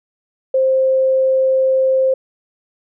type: tone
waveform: sine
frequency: 526 Hz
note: C5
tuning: 9 cents sharp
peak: -11 dBFS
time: 0.54-2.14 s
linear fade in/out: 5 ms
effects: none